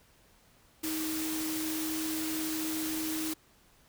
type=tone in noise; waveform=sine; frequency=315.7 Hz; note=D#4; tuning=25 cents sharp; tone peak=-33 dBFS; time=0.83-3.34 s; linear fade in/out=10 ms; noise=white; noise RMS=-37 dBFS; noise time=0.83-3.34 s; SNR=+1 dB; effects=pink hiss -63 dBFS RMS until 3.88 s